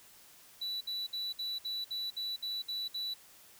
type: tone bursts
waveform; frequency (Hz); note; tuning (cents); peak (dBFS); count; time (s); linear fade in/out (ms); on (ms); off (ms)
triangle; 3951; B7; 0; -33; 10; 0.61-3.141; 10; 200; 59
effects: white hiss -58 dBFS RMS until 3.59 s